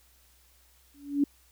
sine tone with exponential growth, 284.7 Hz, C#4, 46 cents sharp, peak -18 dBFS, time 0.94-1.24 s, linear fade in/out 5 ms, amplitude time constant 65 ms, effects added 62 Hz sine -63 dBFS peak until 1.51 s + white hiss -63 dBFS RMS until 1.51 s

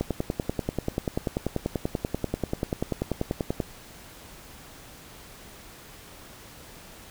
click train, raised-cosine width 2 ms, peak -12 dBFS, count 38, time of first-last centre 0.01-3.602 s, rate 10.3 Hz, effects pink hiss -47 dBFS RMS until 7.1 s

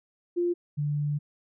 sine tone pair in turn, 349.2 / 146.82 Hz, F4 / D3, 0 / 0 cents, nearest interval octave + minor third, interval 1500 cents, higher first, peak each -23 / -25 dBFS, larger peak first, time 0.36-0.54 / 0.77-1.19 s, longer second, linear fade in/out 20 ms, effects none

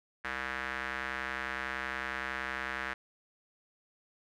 square tone with band-pass filter, 65.4 Hz, C2, in tune, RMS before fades -37 dBFS, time 0.24-2.94 s, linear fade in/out 10 ms, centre 1700 Hz, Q 2.9, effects none

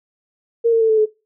sine tone with pitch steps, 463.6 / 454.8 / 446.3 / 437.8 / 429.6 Hz, A#4 / A#4 / A4 / A4 / A4, -10 / -43 / +25 / -9 / -41 cents, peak -11 dBFS, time 0.64-1.06 s, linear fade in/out 20 ms, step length 84 ms, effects noise-tail reverb RT60 0.3 s tail -23 dB re dry

